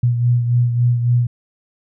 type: beating tone pair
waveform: sine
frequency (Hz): 120.6 / 124.2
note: B2 / B2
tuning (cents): -41 / +10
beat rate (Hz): 3.6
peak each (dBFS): -13 / -22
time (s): 0.03-1.27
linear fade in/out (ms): 5
effects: none